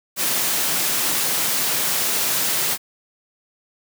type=high-pass noise; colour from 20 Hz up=white; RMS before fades=-21 dBFS; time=0.16-2.78 s; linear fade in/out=50 ms; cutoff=120 Hz; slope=96 dB/octave; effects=none